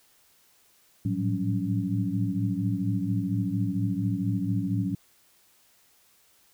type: tone cluster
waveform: sine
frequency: 108.3 / 112.6 / 178.9 / 192.5 / 280.2 Hz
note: A2 / A2 / F3 / G3 / C#4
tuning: -27 / +40 / +42 / -31 / +19 cents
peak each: -31 dBFS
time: 1.05-4.95 s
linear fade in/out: 5 ms
effects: white hiss -62 dBFS RMS until 6.53 s